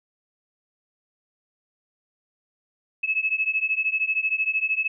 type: beating tone pair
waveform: sine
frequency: 2581 / 2594 Hz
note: E7 / E7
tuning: -37 / -28 cents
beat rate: 13 Hz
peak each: -25 / -24 dBFS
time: 3.03-4.88 s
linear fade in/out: 10 ms
effects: none

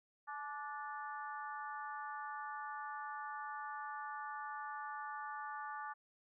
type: harmonic tone with a mistuned harmonic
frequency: 293.1 Hz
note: D4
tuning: 3 cents flat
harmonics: 3 / 4 / 5 / 6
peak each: -46 / -46 / -50 / -52 dBFS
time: 0.27-5.94 s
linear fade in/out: 20 ms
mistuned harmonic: 3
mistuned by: -39 cents
effects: none

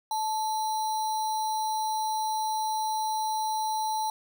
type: tone with sample-and-hold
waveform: sine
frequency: 870 Hz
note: A5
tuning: 20 cents flat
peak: -26 dBFS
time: 0.11-4.1 s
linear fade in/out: 2 ms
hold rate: 4900 Hz
effects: none

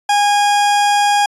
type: tone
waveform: 40% pulse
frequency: 820 Hz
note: G#5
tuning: 22 cents flat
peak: -10 dBFS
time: 0.09-1.26 s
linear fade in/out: 5 ms
effects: resampled to 24000 Hz

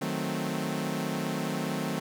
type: chord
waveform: sawtooth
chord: D# diminished seventh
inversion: none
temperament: equal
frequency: 155.56 / 185 / 220 / 261.6 Hz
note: D#3 / F#3 / A3 / C4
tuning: 0 / 0 / 0 / 0 cents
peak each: -31 dBFS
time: 0.01-2 s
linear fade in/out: 10 ms
effects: none

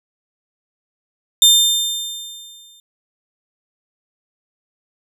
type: tone with exponential decay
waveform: sawtooth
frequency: 3600 Hz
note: A7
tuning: 39 cents sharp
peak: -3 dBFS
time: 1.42-2.8 s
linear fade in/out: 2 ms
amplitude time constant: 300 ms
effects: none

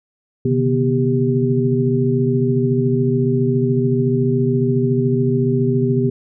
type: tone cluster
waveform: sine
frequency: 128.4 / 142.5 / 155.7 / 244.7 / 394.5 Hz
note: C3 / C#3 / D#3 / B3 / G4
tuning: -32 / +48 / +2 / -16 / +11 cents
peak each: -18 / -25 / -27 / -19 / -19 dBFS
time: 0.45-6.1 s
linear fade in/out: 5 ms
effects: none

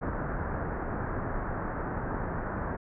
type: low-pass noise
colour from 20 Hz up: pink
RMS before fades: -33 dBFS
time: 0.01-2.77 s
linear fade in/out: 20 ms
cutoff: 1700 Hz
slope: 48 dB/octave
effects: none

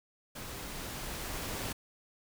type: noise with level ramp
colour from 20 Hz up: pink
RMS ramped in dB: -43 to -37 dBFS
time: 0.35-1.73 s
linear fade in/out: 10 ms
effects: none

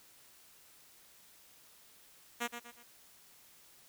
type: tone with echo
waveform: 5% pulse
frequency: 238 Hz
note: A#3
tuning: 36 cents sharp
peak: -22 dBFS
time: 2.4-2.48 s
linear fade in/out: 20 ms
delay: 120 ms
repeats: 3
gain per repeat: -8 dB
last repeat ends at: 2.84 s
effects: white hiss -61 dBFS RMS until 3.88 s

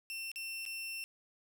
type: tone with dropouts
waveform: sawtooth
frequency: 2700 Hz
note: E7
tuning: 41 cents sharp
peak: -36 dBFS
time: 0.1-1.04 s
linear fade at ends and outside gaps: 0 ms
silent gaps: 0.316-0.359 / 0.653-0.662 s
effects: none

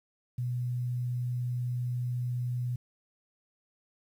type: tone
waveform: sine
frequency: 123.2 Hz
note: B2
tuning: 4 cents flat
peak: -29 dBFS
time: 0.38-2.76 s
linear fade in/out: 5 ms
effects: 10-bit

